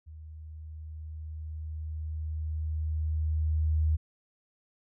sine tone with level ramp, 78 Hz, D#2, 5 cents sharp, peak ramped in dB -43 to -22 dBFS, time 0.06-3.97 s, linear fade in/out 20 ms, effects none

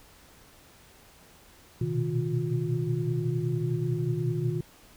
sine tone cluster, 117.5 / 123.1 / 128.4 / 156.7 / 355.6 Hz, A#2 / B2 / C3 / D#3 / F4, +14 / -5 / -32 / +13 / +31 cents, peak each -35 / -35 / -30 / -30 / -33 dBFS, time 1.81-4.61 s, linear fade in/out 5 ms, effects pink hiss -55 dBFS RMS until 4.96 s

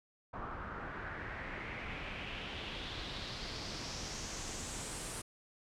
pink noise with low-pass filter sweep, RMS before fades -43 dBFS, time 0.33-5.22 s, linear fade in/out 10 ms, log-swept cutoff 1200 to 9500 Hz, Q 3, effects none

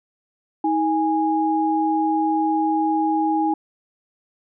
sine tone pair together, 317.5 / 825.4 Hz, D#4 / G#5, +35 / -11 cents, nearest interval octave + perfect fourth, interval 1654 cents, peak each -20 dBFS, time 0.64-3.54 s, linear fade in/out 5 ms, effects none

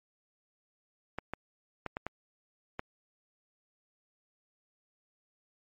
clicks, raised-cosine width 0.5 ms, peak -20 dBFS, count 6, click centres 1.186 / 1.336 / 1.863 / 1.969 / 2.066 / 2.794 s, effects MP3 48 kbps

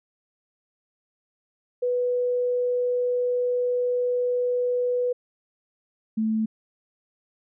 sine tone pair in turn, 493 / 219.6 Hz, B4 / A3, -3 / -3 cents, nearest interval octave + major second, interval 1400 cents, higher first, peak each -21 dBFS, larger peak neither, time 1.82-5.13 / 6.17-6.46 s, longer first, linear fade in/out 10 ms, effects none

